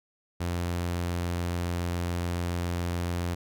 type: tone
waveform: sawtooth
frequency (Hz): 87.1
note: F2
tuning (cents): -4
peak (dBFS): -24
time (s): 0.4-3.35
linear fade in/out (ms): 10
effects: none